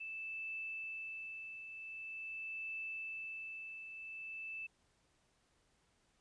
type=tone with tremolo; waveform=sine; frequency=2637 Hz; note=E7; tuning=in tune; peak=-40 dBFS; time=0-4.67 s; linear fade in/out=10 ms; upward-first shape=triangle; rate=0.45 Hz; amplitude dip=55%; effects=pink hiss -75 dBFS RMS until 6.2 s + resampled to 22050 Hz